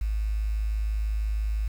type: tone with quantisation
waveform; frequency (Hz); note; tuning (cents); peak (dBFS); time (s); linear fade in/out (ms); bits
sine; 53; G#1; +36; -24; 0.01-1.68; 5; 8
effects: none